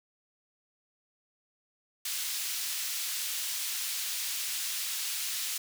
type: high-pass noise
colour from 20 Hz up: pink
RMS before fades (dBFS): -34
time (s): 2.05-5.58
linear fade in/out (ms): 5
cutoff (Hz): 3200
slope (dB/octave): 12
effects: none